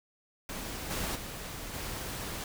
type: noise with level steps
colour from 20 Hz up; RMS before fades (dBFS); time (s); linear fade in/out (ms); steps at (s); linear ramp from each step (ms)
pink; -39 / -34 / -41 / -38; 0.49-2.44; 2; 0.9 / 1.15 / 1.73; 10
effects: none